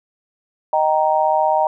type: chord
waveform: sine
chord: Eb major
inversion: none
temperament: just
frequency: 622.3 / 777.8 / 933.4 Hz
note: Eb5 / G5 / Bb5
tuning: 0 / -14 / +2 cents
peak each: -18 dBFS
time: 0.73-1.67 s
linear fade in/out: 2 ms
effects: none